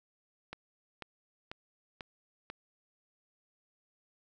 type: click train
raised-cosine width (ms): 0.3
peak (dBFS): -25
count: 5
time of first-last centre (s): 0.53-2.5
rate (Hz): 2.03
effects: none